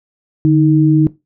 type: tone pair together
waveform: sine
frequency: 149.4 / 313.5 Hz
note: D3 / D#4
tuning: +30 / +13 cents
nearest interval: octave + minor second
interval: 1283 cents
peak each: -10 dBFS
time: 0.45-1.07 s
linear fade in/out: 0 ms
effects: noise-tail reverb RT60 0.2 s tail -17 dB re dry